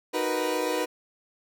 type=chord; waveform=30% pulse; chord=B major seventh; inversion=first; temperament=equal; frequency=311.1 / 370 / 466.2 / 493.9 Hz; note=D#4 / F#4 / A#4 / B4; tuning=0 / 0 / 0 / 0 cents; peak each=-29 / -30 / -30 / -26 dBFS; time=0.13-0.86 s; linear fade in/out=20 ms; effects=none